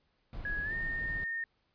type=noise; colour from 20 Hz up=brown; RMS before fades=-41 dBFS; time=0.33-1.24 s; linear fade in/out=0 ms
type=tone with pitch glide; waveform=sine; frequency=1670 to 1831.7 Hz; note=G#6 to A#6; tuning=+9 to -31 cents; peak=-33 dBFS; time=0.45-1.44 s; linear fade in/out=2 ms; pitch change=+160 cents; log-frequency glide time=0.63-0.74 s
effects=pink hiss -75 dBFS RMS until 1.74 s + resampled to 11025 Hz